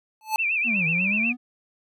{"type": "tone with exponential growth", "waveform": "square", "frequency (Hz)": 870, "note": "A5", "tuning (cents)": -20, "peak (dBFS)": -17, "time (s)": [0.21, 0.36], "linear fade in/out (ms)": 1, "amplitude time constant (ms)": 32}
{"type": "tone with vibrato", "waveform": "sine", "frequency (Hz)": 2516, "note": "D#7", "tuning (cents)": 19, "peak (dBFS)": -21, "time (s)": [0.38, 1.33], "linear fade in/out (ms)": 20, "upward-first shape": "sine", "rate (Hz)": 8.1, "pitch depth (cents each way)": 130}
{"type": "linear two-way sweep", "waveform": "triangle", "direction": "down then up", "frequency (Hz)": [251.6, 156.8, 251.6], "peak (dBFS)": -24, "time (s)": [0.64, 1.37], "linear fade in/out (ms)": 50, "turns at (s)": 0.87}
{"effects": []}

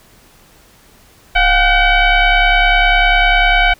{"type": "tone with frequency modulation", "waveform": "sine", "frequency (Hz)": 784, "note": "G5", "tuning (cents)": 0, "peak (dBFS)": -8, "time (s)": [1.35, 3.74], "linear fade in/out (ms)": 10, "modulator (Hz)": 749, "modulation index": 2.8, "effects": ["pink hiss -47 dBFS RMS until 3.79 s"]}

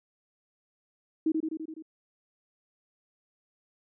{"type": "tone with echo", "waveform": "sine", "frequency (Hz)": 317.4, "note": "D#4", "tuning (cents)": 35, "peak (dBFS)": -22, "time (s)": [1.26, 1.32], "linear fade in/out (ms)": 5, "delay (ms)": 84, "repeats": 6, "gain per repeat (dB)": -3, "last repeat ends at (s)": 1.824, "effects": []}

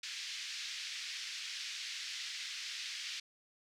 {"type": "band-pass noise", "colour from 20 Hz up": "white", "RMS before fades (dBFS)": -43, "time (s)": [0.03, 3.2], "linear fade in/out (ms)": 5, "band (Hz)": [1900, 5400], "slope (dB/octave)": 24, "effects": []}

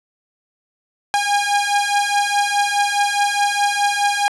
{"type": "beating tone pair", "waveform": "sawtooth", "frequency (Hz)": [812, 816.8], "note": ["G#5", "G#5"], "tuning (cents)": [-39, -29], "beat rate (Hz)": 4.8, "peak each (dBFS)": -15, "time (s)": [1.14, 4.28], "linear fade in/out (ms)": 0, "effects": ["resampled to 24000 Hz", "7-bit"]}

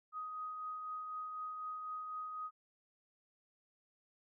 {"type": "tone with tremolo", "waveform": "sine", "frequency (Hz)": 1252, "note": "D#6", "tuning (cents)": 10, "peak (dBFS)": -39, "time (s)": [0.12, 2.51], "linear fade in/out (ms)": 50, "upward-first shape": "triangle", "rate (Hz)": 4, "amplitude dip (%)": 35, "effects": []}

